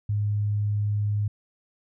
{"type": "tone", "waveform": "sine", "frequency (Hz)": 103.83, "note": "G#2", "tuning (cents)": 0, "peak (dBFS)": -22, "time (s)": [0.09, 1.28], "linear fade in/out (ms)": 5, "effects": []}